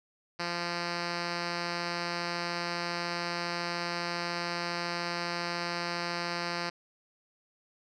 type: tone with low-pass filter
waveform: 5% pulse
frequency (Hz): 172.8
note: F3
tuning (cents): -18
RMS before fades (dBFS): -34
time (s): 0.39-6.7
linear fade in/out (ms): 10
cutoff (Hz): 4400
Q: 2.8
effects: none